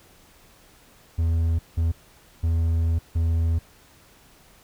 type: tone bursts at uneven times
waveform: triangle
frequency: 82.41 Hz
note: E2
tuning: in tune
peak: -17 dBFS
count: 4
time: 1.18-1.59 / 1.77-1.92 / 2.43-2.99 / 3.15-3.59 s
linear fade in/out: 10 ms
effects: pink hiss -54 dBFS RMS until 4.63 s